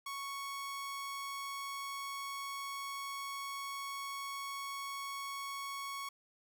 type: tone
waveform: sawtooth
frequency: 1108.7 Hz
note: C#6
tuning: in tune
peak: -36 dBFS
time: 0.06-6.09 s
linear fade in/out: 5 ms
effects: none